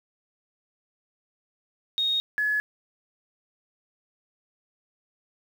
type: tone pair in turn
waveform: sine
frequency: 3729 / 1701.9 Hz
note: A#7 / G#6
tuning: 0 / +42 cents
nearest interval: octave + major second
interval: 1358 cents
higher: first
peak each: -22 dBFS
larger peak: neither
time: 1.98-2.2 / 2.38-2.6 s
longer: neither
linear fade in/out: 0 ms
effects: 8-bit